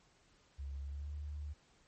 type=tone with pitch glide; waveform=sine; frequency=69.2 to 73.74 Hz; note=C#2 to D2; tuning=-2 to +8 cents; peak=-40 dBFS; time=0.58-1.54 s; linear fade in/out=20 ms; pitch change=+110 cents; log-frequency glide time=0.81-1.13 s; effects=pink hiss -69 dBFS RMS until 1.87 s + MP3 32 kbps